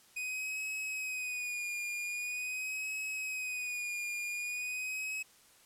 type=tone with vibrato; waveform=45% pulse; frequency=2489 Hz; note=D#7; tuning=in tune; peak=-35 dBFS; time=0.16-5.23 s; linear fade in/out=10 ms; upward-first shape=sine; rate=0.44 Hz; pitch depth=49 cents each way; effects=white hiss -62 dBFS RMS until 5.65 s + low-pass 12000 Hz 12 dB/octave